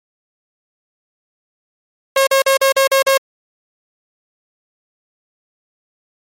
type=tone bursts; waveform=sawtooth; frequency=541 Hz; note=C#5; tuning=42 cents flat; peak=-6 dBFS; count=7; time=2.16-3.176 s; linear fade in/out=5 ms; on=110 ms; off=41 ms; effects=MP3 64 kbps